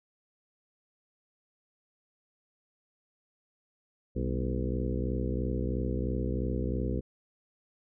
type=harmonic tone with a mistuned harmonic; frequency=63 Hz; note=B1; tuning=35 cents sharp; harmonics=1 / 2 / 3 / 4 / 5 / 6 / 7 / 8; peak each=-32 / -35 / -37 / -38 / -39 / -40 / -40 / -41 dBFS; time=4.15-7.01 s; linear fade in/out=20 ms; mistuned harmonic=3; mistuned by=+110 cents; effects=none